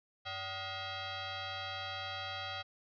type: tone with frequency modulation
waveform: sine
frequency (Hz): 1244.5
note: D#6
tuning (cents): 0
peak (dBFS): -38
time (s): 0.25-2.63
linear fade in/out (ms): 20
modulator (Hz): 669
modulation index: 4.5
effects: none